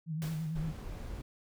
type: tone with vibrato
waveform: sine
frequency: 158.5 Hz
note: D#3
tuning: 32 cents sharp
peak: -33 dBFS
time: 0.06-0.74 s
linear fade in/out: 50 ms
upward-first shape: sine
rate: 8.9 Hz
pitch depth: 60 cents each way
type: noise with exponential decay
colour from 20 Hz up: pink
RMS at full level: -43 dBFS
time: 0.22-0.91 s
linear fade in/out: 0 ms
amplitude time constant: 150 ms
type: noise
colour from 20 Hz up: brown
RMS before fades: -41 dBFS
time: 0.55-1.22 s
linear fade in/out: 10 ms
effects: none